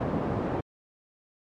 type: band-pass noise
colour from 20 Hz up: pink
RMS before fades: -29 dBFS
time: 0-0.61 s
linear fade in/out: 10 ms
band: 110 to 770 Hz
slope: 12 dB/octave
effects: MP3 64 kbps